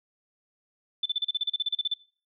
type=tone bursts; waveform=sine; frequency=3520 Hz; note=A7; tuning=in tune; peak=-23 dBFS; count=15; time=1.03-1.94 s; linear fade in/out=5 ms; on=28 ms; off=35 ms; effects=noise-tail reverb RT60 0.4 s tail -19 dB re dry